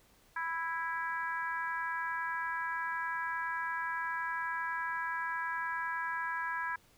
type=harmonic tone; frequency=329.6 Hz; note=E4; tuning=in tune; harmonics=3 / 4 / 5 / 6 / 7; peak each=-37 / -43 / -36 / -48 / -50 dBFS; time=0.36-6.76 s; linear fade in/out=5 ms; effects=pink hiss -65 dBFS RMS until 6.97 s